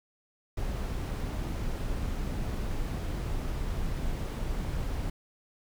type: noise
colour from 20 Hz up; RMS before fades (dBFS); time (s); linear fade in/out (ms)
brown; -32; 0.57-5.1; 5
effects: none